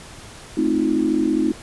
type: chord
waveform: sine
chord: F dominant seventh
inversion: first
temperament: just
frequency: 218.3 / 261.9 / 314.3 / 349.2 Hz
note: A3 / C4 / Eb4 / F4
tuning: -13 / +2 / +18 / 0 cents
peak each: -25 / -22 / -19 / -25 dBFS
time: 0.57-1.52 s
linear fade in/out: 5 ms
effects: pink hiss -40 dBFS RMS until 1.62 s + resampled to 24000 Hz